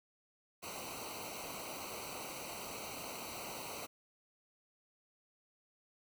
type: noise with comb filter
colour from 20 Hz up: pink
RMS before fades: -45 dBFS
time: 0.62-3.87 s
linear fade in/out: 20 ms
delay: 0.58 ms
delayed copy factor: -0.95
effects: none